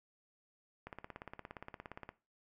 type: click train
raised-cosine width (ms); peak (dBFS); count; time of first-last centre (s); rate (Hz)
0.5; -30; 22; 0.87-2.091; 17.2
effects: noise-tail reverb RT60 0.3 s tail -17 dB re dry